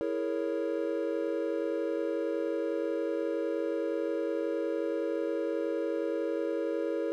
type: chord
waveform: triangle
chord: A# half-diminished seventh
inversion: second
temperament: equal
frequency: 329.6 / 415.3 / 466.2 / 554.4 Hz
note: E4 / G#4 / A#4 / C#5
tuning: 0 / 0 / 0 / 0 cents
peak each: -32 / -34 / -32 / -33 dBFS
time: 0.01-7.12 s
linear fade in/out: 0 ms
effects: none